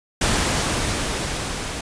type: noise with level ramp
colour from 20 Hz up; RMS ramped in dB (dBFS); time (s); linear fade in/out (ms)
pink; -19 to -29; 0.21-1.81; 5
effects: resampled to 22050 Hz